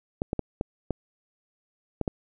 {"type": "clicks", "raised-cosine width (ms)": 2, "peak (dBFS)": -13, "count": 7, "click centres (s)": [0.219, 0.331, 0.393, 0.611, 0.907, 2.013, 2.078], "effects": []}